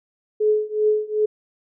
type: tone with tremolo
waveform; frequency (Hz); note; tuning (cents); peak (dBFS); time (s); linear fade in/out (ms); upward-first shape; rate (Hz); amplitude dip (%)
sine; 426.4; G#4; +46; -13; 0.4-1.26; 10; triangle; 2.6; 95
effects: none